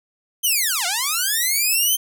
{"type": "linear two-way sweep", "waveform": "5% pulse", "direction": "down then up", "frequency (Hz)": [3160, 676, 3160], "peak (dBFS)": -8, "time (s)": [0.43, 1.97], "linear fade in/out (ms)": 20, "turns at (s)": 0.86, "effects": []}